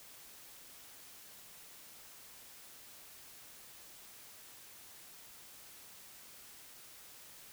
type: silence
effects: white hiss -55 dBFS RMS until 7.52 s